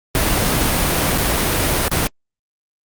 pink noise with dropouts, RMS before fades -17 dBFS, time 0.15-2.07 s, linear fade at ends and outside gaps 0 ms, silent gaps 1.177-1.182 / 1.881-1.915 s, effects Opus 32 kbps

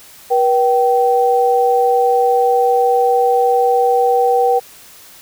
sine tone pair together, 482.3 / 773 Hz, B4 / G5, -41 / -24 cents, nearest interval minor sixth, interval 817 cents, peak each -13 dBFS, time 0.3-4.6 s, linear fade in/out 20 ms, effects white hiss -41 dBFS RMS until 5.21 s

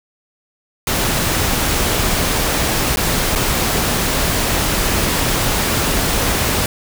pink noise with dropouts, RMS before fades -17 dBFS, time 0.87-6.66 s, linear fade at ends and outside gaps 2 ms, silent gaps 2.96-2.97 / 3.353-3.358 s, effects none

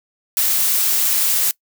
blue noise, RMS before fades -17 dBFS, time 0.37-1.51 s, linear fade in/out 0 ms, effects noise-tail reverb RT60 0.1 s tail -23 dB re dry

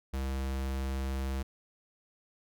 square tone, 66.7 Hz, C2, 34 cents sharp, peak -32 dBFS, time 0.13-1.43 s, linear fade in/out 10 ms, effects none

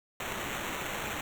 white noise with sample-and-hold, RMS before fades -36 dBFS, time 0.2-1.21 s, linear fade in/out 2 ms, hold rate 4900 Hz, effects none

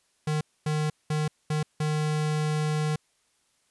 square tone bursts at uneven times, 152.7 Hz, D#3, 32 cents flat, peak -25 dBFS, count 5, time 0.27-0.41 / 0.66-0.9 / 1.1-1.28 / 1.5-1.63 / 1.8-2.96 s, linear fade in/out 5 ms, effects white hiss -69 dBFS RMS until 3.7 s + resampled to 24000 Hz

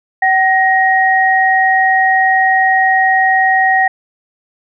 sine tone pair together, 761.4 / 1879 Hz, F#5 / A#6, +49 / +13 cents, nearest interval octave + major third, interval 1564 cents, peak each -11 dBFS, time 0.22-3.88 s, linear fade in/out 5 ms, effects none

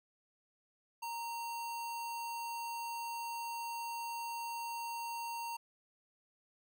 sine tone with sample-and-hold, 932.3 Hz, A#5, in tune, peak -38 dBFS, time 1.02-5.57 s, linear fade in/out 10 ms, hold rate 3675 Hz, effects none

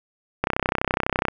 click train, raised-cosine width 0.5 ms, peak -5 dBFS, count 28, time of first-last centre 0.44-1.284 s, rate 32 Hz, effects none

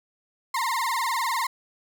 35% pulse tone with vibrato, 987.8 Hz, B5, in tune, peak -22 dBFS, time 0.54-1.47 s, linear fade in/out 5 ms, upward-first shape sine, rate 20 Hz, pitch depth 160 cents each way, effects none

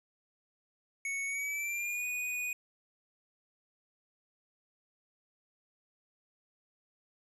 square tone with pitch glide, 2217 to 2474 Hz, C#7 to D#7, 0 to -10 cents, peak -34 dBFS, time 1.05-2.53 s, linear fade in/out 2 ms, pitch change +190 cents, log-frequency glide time 1.26-2.06 s, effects resampled to 32000 Hz + 11-bit

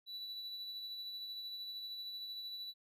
triangle tone with tremolo, 3951 Hz, B7, in tune, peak -40 dBFS, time 0.06-2.74 s, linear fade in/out 50 ms, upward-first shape sine, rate 13 Hz, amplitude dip 30%, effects none

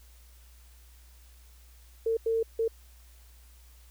sine tone bursts at uneven times, 452.5 Hz, A4, 48 cents sharp, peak -24 dBFS, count 3, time 2.06-2.17 / 2.26-2.43 / 2.59-2.68 s, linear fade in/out 5 ms, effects added 60 Hz sine -52 dBFS peak until 3.9 s + white hiss -61 dBFS RMS until 3.9 s

